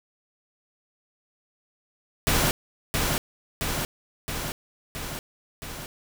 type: noise with echo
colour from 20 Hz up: pink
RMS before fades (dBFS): -22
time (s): 2.27-2.51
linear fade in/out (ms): 0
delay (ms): 670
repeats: 5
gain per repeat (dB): -3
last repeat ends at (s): 5.86
effects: none